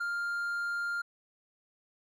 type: tone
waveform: triangle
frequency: 1400 Hz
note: F6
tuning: 4 cents sharp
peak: -29 dBFS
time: 0-1.02 s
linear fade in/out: 10 ms
effects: none